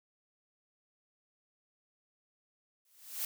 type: noise with exponential growth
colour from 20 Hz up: blue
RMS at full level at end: -33 dBFS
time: 2.85-3.25 s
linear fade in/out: 2 ms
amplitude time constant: 85 ms
effects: none